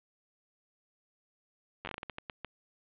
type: slowing click train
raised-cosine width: 0.3 ms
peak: -22 dBFS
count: 12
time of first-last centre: 1.85-2.447 s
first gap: 10 ms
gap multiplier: 1.31
effects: resampled to 8000 Hz + 9-bit